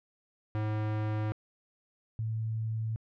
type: tone pair in turn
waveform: square / sine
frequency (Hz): 107.3 / 111.08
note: A2 / A2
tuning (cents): -43 / +17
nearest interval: minor second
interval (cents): 60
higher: second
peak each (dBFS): -30 / -30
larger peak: neither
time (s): 0.55-1.32 / 2.19-2.96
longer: neither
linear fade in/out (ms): 0
effects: low-pass 2000 Hz 12 dB/octave